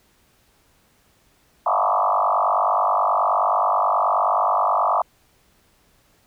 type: tone with frequency modulation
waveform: sine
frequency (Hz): 932.3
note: A#5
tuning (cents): 0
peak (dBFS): -16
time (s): 1.66-5.02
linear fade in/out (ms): 5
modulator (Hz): 49.4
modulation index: 5.9
effects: pink hiss -60 dBFS RMS until 6.26 s